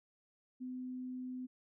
sine tone, 253.9 Hz, B3, 48 cents sharp, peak -40 dBFS, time 0.6-1.47 s, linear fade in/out 20 ms, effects none

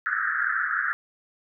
pink band-pass noise, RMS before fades -26 dBFS, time 0.06-0.93 s, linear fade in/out 0 ms, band 1300 to 1800 Hz, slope 96 dB/octave, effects none

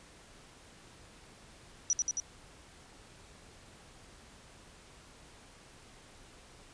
sine tone with echo, 5870 Hz, F#8, 15 cents flat, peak -25 dBFS, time 1.9-1.93 s, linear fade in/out 0 ms, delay 90 ms, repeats 3, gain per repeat -2 dB, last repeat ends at 2.2 s, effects pink hiss -56 dBFS RMS until 6.73 s + resampled to 22050 Hz

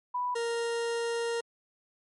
sine / 40% pulse tone pair in turn, 987.8 / 466.2 Hz, B5 / A#4, 0 / 0 cents, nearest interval octave + minor second, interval 1300 cents, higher first, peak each -28 dBFS, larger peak neither, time 0.14-0.35 / 0.35-1.41 s, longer second, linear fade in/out 10 ms, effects MP3 48 kbps

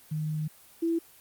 sine tone pair in turn, 154.3 / 332.5 Hz, D#3 / E4, -14 / +15 cents, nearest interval octave + minor second, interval 1329 cents, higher second, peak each -28 / -24 dBFS, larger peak second, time 0.11-0.48 / 0.82-0.99 s, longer first, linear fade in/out 10 ms, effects white hiss -55 dBFS RMS until 1.2 s + Opus 24 kbps

